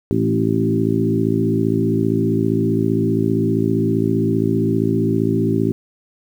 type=harmonic tone with a mistuned harmonic; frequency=55.2 Hz; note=A1; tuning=6 cents sharp; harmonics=2 / 3 / 4 / 5 / 6 / 7; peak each=-22 / -22 / -22 / -22 / -22 / -22 dBFS; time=0.11-5.72 s; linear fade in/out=0 ms; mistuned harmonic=5; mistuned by=-16 cents; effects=8-bit